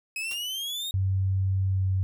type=exponential sweep; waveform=40% pulse; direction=up; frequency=2537 to 3764 Hz; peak=-29 dBFS; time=0.16-0.91 s; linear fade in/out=2 ms
type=noise with exponential decay; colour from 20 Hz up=white; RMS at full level=-36 dBFS; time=0.31-0.42 s; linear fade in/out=1 ms; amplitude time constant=22 ms
type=tone with pitch glide; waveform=sine; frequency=95.6 to 94.72 Hz; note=G2 to F#2; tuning=-43 to +41 cents; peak=-22 dBFS; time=0.94-2.03 s; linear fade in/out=0 ms; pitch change=-16 cents; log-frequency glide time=1.68-1.84 s
effects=none